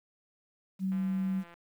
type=tone; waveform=sine; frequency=190 Hz; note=F#3; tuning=46 cents sharp; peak=-28 dBFS; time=0.79-1.44 s; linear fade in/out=50 ms
type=click train; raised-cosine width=0.3 ms; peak=-34 dBFS; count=107; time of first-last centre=0.92-1.54 s; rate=171 Hz
effects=low-pass 2000 Hz 12 dB/octave + 10-bit